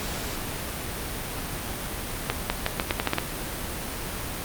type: accelerating click train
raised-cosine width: 0.3 ms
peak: -6 dBFS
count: 9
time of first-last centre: 2.3-3.184 s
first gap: 200 ms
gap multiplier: 0.82
effects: pink hiss -32 dBFS RMS until 4.44 s + Opus 48 kbps